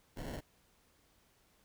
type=noise with sample-and-hold; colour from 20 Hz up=pink; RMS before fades=-43 dBFS; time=0.16-0.41 s; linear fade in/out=20 ms; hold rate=1225 Hz; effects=pink hiss -70 dBFS RMS until 1.64 s